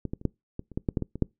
clicks, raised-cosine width 3 ms, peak -18 / -18 / -30 / -11 / -20 / -30 / -15 / -12 / -12 / -16 / -22 / -9 dBFS, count 12, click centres 0.053 / 0.135 / 0.214 / 0.253 / 0.594 / 0.717 / 0.775 / 0.888 / 0.972 / 1.023 / 1.156 / 1.223 s, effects noise-tail reverb RT60 0.2 s tail -25 dB re dry

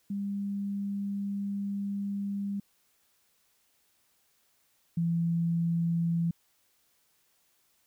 sine tone pair in turn, 200.1 / 168.26 Hz, G3 / E3, +36 / +36 cents, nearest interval minor third, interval 300 cents, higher first, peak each -30 / -25 dBFS, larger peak second, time 0.1-2.6 / 4.97-6.31 s, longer first, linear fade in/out 5 ms, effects white hiss -70 dBFS RMS until 7.86 s

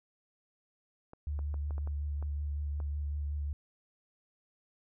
clicks, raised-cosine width 1 ms, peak -34 dBFS, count 8, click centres 1.134 / 1.391 / 1.542 / 1.708 / 1.781 / 1.874 / 2.226 / 2.802 s
sine tone with vibrato, 73 Hz, D2, 10 cents flat, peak -32 dBFS, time 1.27-3.53 s, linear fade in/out 0 ms, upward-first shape sine, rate 5.4 Hz, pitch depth 21 cents each way
effects none

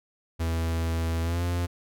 45% pulse tone with pitch glide, 82.41 to 87.21 Hz, E2 to F2, 0 to -2 cents, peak -25 dBFS, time 0.39-1.67 s, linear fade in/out 20 ms, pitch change +98 cents, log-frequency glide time 1.22-1.42 s, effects none

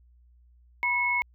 sine tone pair together, 974.2 / 2187 Hz, B5 / C#7, -24 / -24 cents, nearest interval octave + major second, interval 1400 cents, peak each -29 / -24 dBFS, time 0.83-1.22 s, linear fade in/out 0 ms, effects added 60 Hz sine -55 dBFS peak until 1.34 s

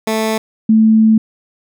15% pulse / sine tone pair in turn, 220 / 220 Hz, A3 / A3, 0 / 0 cents, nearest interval unison, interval 0 cents, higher neither, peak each -8 / -6 dBFS, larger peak second, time 0.07-0.38 / 0.69-1.18 s, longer second, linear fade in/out 5 ms, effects none

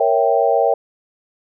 sine chord, A# diminished seventh, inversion none, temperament equal, 466.2 / 554.4 / 659.3 / 784 Hz, A#4 / C#5 / E5 / G5, 0 / 0 / 0 / 0 cents, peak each -18 dBFS, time 0-0.74 s, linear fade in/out 5 ms, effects none

